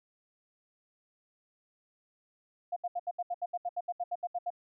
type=tone bursts; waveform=sine; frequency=706 Hz; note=F5; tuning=19 cents sharp; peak=-30 dBFS; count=16; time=2.72-4.504 s; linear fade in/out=10 ms; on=44 ms; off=72 ms; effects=none